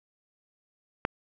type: click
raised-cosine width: 0.5 ms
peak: -10 dBFS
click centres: 1.051 s
effects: none